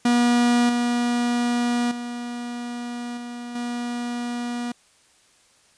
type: tone with level steps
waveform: 45% pulse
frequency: 240.8 Hz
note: B3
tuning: 44 cents flat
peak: -16 / -20 / -29 / -32 / -26 dBFS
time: 0.05-4.72 s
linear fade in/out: 5 ms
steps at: 0.69 / 1.91 / 3.17 / 3.55 s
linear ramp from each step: 5 ms
effects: white hiss -58 dBFS RMS until 5.77 s + resampled to 22050 Hz